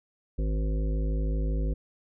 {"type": "harmonic tone", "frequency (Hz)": 52.7, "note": "G#1", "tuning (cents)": 26, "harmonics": [1, 3, 5, 7, 9, 10], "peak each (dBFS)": [-25, -35, -39, -42, -44, -45], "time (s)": [0.38, 1.74], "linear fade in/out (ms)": 10, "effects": []}